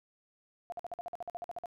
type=tone bursts; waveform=sine; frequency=698.5 Hz; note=F5; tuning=in tune; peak=-36 dBFS; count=14; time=0.7-1.658 s; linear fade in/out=0 ms; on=22 ms; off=50 ms; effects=none